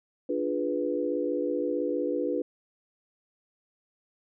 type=chord; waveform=sine; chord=D diminished seventh; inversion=none; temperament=equal; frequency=293.7 / 349.2 / 415.3 / 493.9 Hz; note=D4 / F4 / Ab4 / Cb5; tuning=0 / 0 / 0 / 0 cents; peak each=-31 / -32 / -34 / -30 dBFS; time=0.29-2.42 s; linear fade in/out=5 ms; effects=none